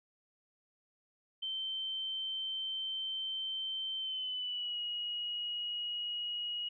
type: tone with pitch glide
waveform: sine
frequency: 3105 to 2897 Hz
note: G7 to F#7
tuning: -17 to -37 cents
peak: -35 dBFS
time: 1.42-6.69 s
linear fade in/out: 10 ms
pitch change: -120 cents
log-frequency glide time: 3.98-4.79 s
effects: none